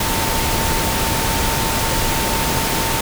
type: tone in noise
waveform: sine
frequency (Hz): 902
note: A5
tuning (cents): +43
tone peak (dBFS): -25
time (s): 0-3.01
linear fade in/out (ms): 5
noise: pink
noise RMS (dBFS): -19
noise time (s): 0-3.01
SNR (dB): -9
effects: none